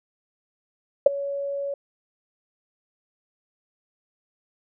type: tone with ADSR envelope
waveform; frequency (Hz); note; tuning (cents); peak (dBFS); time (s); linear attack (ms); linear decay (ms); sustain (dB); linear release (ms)
sine; 561; C#5; +21; -6; 1.06-1.74; 5; 13; -20; 3
effects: none